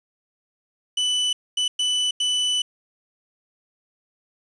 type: tone bursts at uneven times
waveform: 40% pulse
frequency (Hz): 2987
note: F#7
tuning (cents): +16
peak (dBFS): -19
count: 4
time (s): 0.97-1.33 / 1.57-1.68 / 1.79-2.11 / 2.2-2.62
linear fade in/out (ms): 5
effects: resampled to 22050 Hz + 8-bit